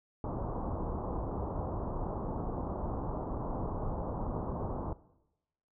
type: low-pass noise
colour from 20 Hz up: pink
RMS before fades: -36 dBFS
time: 0.24-4.93 s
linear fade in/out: 2 ms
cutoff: 1100 Hz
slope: 48 dB/octave
effects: noise-tail reverb RT60 0.9 s tail -18 dB re dry